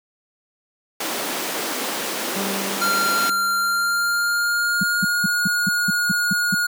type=high-pass noise; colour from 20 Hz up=pink; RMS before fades=-26 dBFS; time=1-3.3 s; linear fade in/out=5 ms; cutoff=250 Hz; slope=24 dB/octave
type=tone with exponential decay; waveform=sawtooth; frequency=196 Hz; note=G3; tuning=in tune; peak=-21 dBFS; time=2.36-4.76 s; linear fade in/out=5 ms; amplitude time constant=520 ms
type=tone with pitch glide; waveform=square; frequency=1384 to 1438.6 Hz; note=F6 to F#6; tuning=-16 to -49 cents; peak=-19 dBFS; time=2.81-6.67 s; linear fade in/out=10 ms; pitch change=+67 cents; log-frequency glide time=3.56-5.32 s
type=tone bursts; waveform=sine; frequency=190.8 Hz; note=G3; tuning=47 cents flat; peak=-18 dBFS; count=9; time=4.81-6.546 s; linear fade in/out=5 ms; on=24 ms; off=190 ms
effects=none